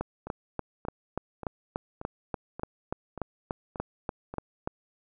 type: two click trains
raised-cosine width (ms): 1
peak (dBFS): -16 / -24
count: 17 / 8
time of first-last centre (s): 0.01-4.675 / 0.27-4.34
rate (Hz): 3.43 / 1.72
effects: none